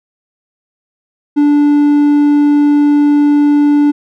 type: tone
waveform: triangle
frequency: 291.8 Hz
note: D4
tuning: 11 cents flat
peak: -4 dBFS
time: 1.36-3.92 s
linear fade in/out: 20 ms
effects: none